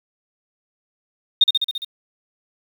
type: tone with echo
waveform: sine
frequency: 3682 Hz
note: A#7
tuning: 22 cents flat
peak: -8 dBFS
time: 1.41-1.44 s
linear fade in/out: 5 ms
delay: 68 ms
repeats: 6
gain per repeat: -3 dB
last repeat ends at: 1.848 s
effects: 7-bit